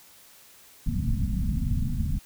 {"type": "low-pass noise", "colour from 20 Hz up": "pink", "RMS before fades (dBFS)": -26, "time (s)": [0.86, 2.19], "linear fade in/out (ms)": 10, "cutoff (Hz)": 250, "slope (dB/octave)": 96, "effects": ["white hiss -53 dBFS RMS until 2.25 s"]}